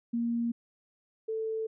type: tone pair in turn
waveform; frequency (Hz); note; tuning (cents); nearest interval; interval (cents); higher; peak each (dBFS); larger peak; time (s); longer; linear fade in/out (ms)
sine; 234.4 / 442.5; A#3 / A4; +10 / +10; major seventh; 1100; second; -27 / -30; first; 0.13-0.52 / 1.28-1.67; neither; 10
effects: none